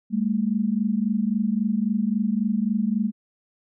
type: tone pair together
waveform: sine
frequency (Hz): 201.5 / 225.2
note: G3 / A3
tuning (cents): +48 / +40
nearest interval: major second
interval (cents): 192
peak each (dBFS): -23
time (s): 0.1-3.12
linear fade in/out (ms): 50
effects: none